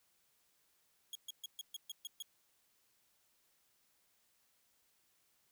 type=tone bursts; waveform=sawtooth; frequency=3308 Hz; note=G#7; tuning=8 cents flat; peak=-39 dBFS; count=8; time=1.13-2.224 s; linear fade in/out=2 ms; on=23 ms; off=130 ms; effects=white hiss -75 dBFS RMS until 5.51 s